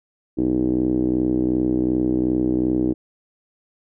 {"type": "tone with low-pass filter", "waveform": "5% pulse", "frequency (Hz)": 62.7, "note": "B1", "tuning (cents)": 27, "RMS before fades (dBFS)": -20, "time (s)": [0.37, 2.94], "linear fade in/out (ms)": 20, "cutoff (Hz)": 320, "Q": 5.3, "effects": []}